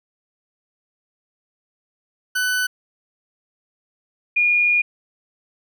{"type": "tone pair in turn", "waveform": ["40% pulse", "sine"], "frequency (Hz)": [1500, 2433], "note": ["F#6", "D#7"], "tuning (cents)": [23, -39], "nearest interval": "minor sixth", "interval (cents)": 838, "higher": "second", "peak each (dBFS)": [-18, -14], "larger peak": "second", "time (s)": [[2.35, 2.67], [4.36, 4.82]], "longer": "second", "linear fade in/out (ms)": 10, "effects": []}